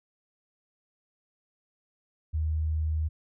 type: tone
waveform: sine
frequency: 78.2 Hz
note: D#2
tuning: 9 cents sharp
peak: -25 dBFS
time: 2.33-3.09 s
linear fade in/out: 20 ms
effects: none